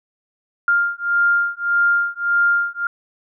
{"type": "beating tone pair", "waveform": "sine", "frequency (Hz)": [1400, 1401.7], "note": ["F6", "F6"], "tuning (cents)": [4, 6], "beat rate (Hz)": 1.7, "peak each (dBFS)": -18, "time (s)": [0.68, 2.87], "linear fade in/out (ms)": 2, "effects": []}